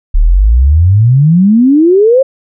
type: exponential sweep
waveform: sine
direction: up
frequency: 34.65 to 550 Hz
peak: -3 dBFS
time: 0.14-2.23 s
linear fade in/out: 10 ms
effects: none